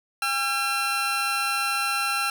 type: tone pair together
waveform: 20% pulse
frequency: 807 / 1357.2 Hz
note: G#5 / F6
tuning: -50 / -50 cents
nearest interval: major sixth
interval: 900 cents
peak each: -25 / -19 dBFS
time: 0.22-2.3 s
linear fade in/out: 2 ms
effects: none